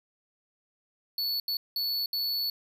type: tone bursts at uneven times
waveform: square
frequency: 4435 Hz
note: C#8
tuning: in tune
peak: -28 dBFS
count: 4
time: 1.18-1.4 / 1.48-1.57 / 1.76-2.06 / 2.13-2.5 s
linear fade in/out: 2 ms
effects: none